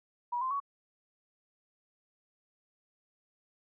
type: tone with pitch steps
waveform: sine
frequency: 965 / 1040.3 / 1121.4 Hz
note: B5 / C6 / C#6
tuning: -40 / -10 / +20 cents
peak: -30 dBFS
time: 0.32-0.602 s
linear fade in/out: 10 ms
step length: 94 ms
effects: none